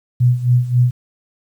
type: tone with tremolo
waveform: sine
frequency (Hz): 123.47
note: B2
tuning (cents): 0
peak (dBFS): -8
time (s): 0.2-0.91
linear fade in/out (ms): 10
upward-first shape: sine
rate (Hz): 3.7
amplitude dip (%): 80
effects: 8-bit